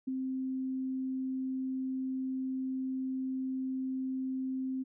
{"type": "tone with ADSR envelope", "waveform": "sine", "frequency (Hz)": 261.6, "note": "C4", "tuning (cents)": 0, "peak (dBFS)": -29, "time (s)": [0.07, 4.84], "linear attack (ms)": 12, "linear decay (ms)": 5, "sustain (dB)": -3, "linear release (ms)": 22, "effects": []}